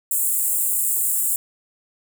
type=high-pass noise; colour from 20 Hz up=pink; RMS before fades=-21 dBFS; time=0.11-1.36 s; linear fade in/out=2 ms; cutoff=7400 Hz; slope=96 dB/octave; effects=none